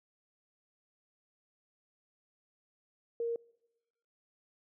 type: tone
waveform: sine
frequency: 466.2 Hz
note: A#4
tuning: in tune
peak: -31 dBFS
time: 3.2-3.36 s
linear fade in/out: 2 ms
effects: noise-tail reverb RT60 1.0 s tail -26 dB re dry